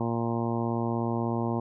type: harmonic tone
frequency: 116.54 Hz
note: A#2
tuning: in tune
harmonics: 1 / 2 / 3 / 4 / 5 / 6 / 7 / 8 / 9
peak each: -31 / -30 / -33 / -38 / -39 / -39 / -39 / -38 / -41 dBFS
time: 0-1.6 s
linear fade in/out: 5 ms
effects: none